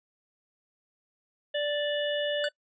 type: harmonic tone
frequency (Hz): 586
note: D5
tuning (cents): -4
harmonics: 1 / 3 / 5 / 6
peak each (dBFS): -28 / -35 / -35 / -38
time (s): 1.54-2.49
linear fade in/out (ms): 10
type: tone with exponential decay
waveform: square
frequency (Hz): 1500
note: F#6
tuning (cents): +23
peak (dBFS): -27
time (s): 2.44-2.52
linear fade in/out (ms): 1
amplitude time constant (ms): 16
effects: noise-tail reverb RT60 0.1 s tail -26 dB re dry + resampled to 16000 Hz